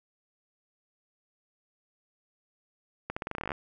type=accelerating click train; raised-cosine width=0.5 ms; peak=-18 dBFS; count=14; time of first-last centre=3.1-3.518 s; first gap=65 ms; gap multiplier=0.87; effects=none